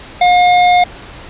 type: tone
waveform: square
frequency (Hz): 716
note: F5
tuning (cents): +43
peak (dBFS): -7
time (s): 0.21-0.84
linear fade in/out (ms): 5
effects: pink hiss -33 dBFS RMS until 1.29 s + resampled to 8000 Hz